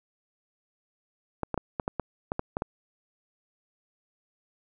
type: clicks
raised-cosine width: 1 ms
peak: -14 dBFS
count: 10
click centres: 1.433 / 1.543 / 1.577 / 1.798 / 1.879 / 1.997 / 2.319 / 2.394 / 2.569 / 2.621 s
effects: none